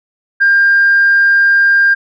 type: tone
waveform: sine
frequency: 1600 Hz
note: G6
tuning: 35 cents sharp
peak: -5 dBFS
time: 0.4-1.95 s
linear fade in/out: 20 ms
effects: tanh soft clip ceiling -2 dBFS